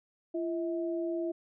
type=tone pair together; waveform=sine; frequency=340.2 / 643 Hz; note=F4 / E5; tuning=-45 / -43 cents; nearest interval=major seventh; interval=1102 cents; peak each=-31 / -37 dBFS; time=0.34-1.32 s; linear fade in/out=10 ms; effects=none